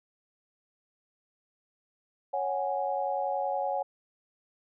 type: chord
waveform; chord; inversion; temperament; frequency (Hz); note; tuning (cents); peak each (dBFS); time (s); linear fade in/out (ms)
sine; C# suspended fourth; none; equal; 554.4 / 740 / 830.6; C#5 / F#5 / G#5; 0 / 0 / 0; -32; 2.33-3.83; 10
effects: none